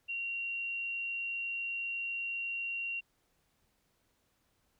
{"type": "tone", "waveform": "sine", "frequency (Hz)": 2754, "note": "F7", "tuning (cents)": -25, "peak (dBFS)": -34, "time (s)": [0.08, 3.01], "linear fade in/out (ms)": 20, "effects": ["pink hiss -75 dBFS RMS until 4.79 s"]}